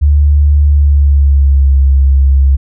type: tone with pitch glide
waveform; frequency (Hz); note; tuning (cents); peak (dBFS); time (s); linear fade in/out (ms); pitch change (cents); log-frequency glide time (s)
sine; 72.8 to 67.92; D2 to C#2; -15 to -35; -4; 0.01-2.57; 20; -120; 0.65-1.76
effects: none